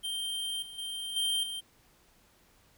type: tone with level steps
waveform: square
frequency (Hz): 3155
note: G7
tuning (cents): +10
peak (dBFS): -33 / -44 / -36 / -28 / -36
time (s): 0.03-1.61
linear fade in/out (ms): 20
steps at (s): 0.62 / 0.78 / 1.16 / 1.43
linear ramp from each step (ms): 5
effects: pink hiss -64 dBFS RMS until 2.77 s